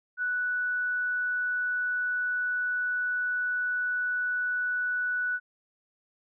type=tone; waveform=sine; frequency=1480 Hz; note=F#6; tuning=in tune; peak=-26 dBFS; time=0.17-5.4 s; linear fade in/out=50 ms; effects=none